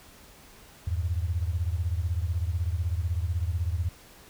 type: beating tone pair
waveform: sine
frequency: 81.1 / 97.1 Hz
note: E2 / G2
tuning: -28 / -16 cents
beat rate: 16 Hz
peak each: -27 / -30 dBFS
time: 0.87-3.89 s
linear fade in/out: 5 ms
effects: pink hiss -52 dBFS RMS until 4.29 s